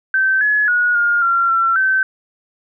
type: tone with pitch steps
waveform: sine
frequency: 1548 / 1697 / 1453 / 1417 / 1374 / 1353 / 1541 Hz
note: G6 / G#6 / F#6 / F6 / F6 / E6 / G6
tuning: -22 / +37 / -32 / +25 / -29 / +45 / -30 cents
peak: -12 dBFS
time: 0.14-2.03 s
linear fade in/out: 2 ms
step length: 270 ms
effects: none